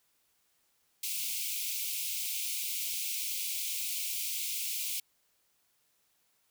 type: high-pass noise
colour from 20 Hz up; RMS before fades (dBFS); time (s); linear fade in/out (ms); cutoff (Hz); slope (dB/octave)
white; -35; 1.03-5; 5; 2200; 96
effects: white hiss -73 dBFS RMS until 6.5 s